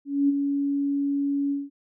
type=tone with ADSR envelope; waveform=sine; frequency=281.6 Hz; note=C#4; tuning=27 cents sharp; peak=-16 dBFS; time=0.05-1.7 s; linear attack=240 ms; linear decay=23 ms; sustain=-6 dB; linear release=190 ms; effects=none